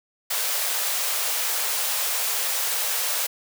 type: high-pass noise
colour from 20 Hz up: white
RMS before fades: -25 dBFS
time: 0.3-3.27 s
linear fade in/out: 10 ms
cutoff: 460 Hz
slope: 48 dB/octave
effects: none